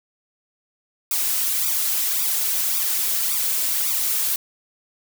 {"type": "noise with flanger", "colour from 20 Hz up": "blue", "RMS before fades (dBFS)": -22, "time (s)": [1.11, 4.36], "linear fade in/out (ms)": 2, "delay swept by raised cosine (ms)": [0.83, 4.03], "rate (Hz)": 1.8, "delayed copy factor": 0.95, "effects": []}